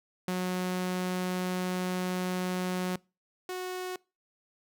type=tone pair in turn; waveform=sawtooth; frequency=182.6 / 367 Hz; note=F#3 / F#4; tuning=-23 / -14 cents; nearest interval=octave; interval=1209 cents; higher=second; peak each=-25 / -30 dBFS; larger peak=first; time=0.28-2.96 / 3.49-3.96 s; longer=first; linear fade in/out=2 ms; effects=noise-tail reverb RT60 0.3 s tail -25 dB re dry